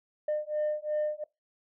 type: beating tone pair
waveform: sine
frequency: 603 / 605.8 Hz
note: D5 / D#5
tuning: +46 / -46 cents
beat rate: 2.8 Hz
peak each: -30 dBFS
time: 0.28-1.24 s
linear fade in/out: 5 ms
effects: noise-tail reverb RT60 0.2 s tail -22 dB re dry + tanh soft clip ceiling -24 dBFS